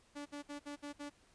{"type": "tone bursts", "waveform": "sawtooth", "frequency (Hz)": 289.6, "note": "D4", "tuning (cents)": -24, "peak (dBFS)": -39, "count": 6, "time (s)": [0.15, 1.1], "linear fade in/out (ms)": 20, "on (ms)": 110, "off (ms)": 58, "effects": ["pink hiss -68 dBFS RMS until 1.34 s", "resampled to 22050 Hz"]}